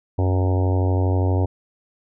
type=harmonic tone; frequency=92.4 Hz; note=F#2; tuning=2 cents flat; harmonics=1 / 3 / 4 / 5 / 6 / 7 / 8 / 9 / 10; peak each=-17 / -27 / -29 / -31 / -33 / -34 / -35 / -36 / -37 dBFS; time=0.18-1.46 s; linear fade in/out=10 ms; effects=none